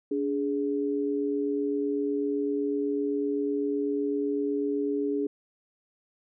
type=tone pair together; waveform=sine; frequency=287.4 / 415.3 Hz; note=D4 / G#4; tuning=-37 / 0 cents; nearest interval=tritone; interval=637 cents; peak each=-28 dBFS; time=0.11-5.27 s; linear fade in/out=5 ms; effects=none